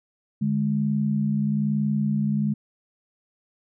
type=tone pair together; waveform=sine; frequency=147.5 / 208.6 Hz; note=D3 / G#3; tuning=+8 / +8 cents; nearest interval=tritone; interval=600 cents; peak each=-25 / -22 dBFS; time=0.41-2.54 s; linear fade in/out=10 ms; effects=none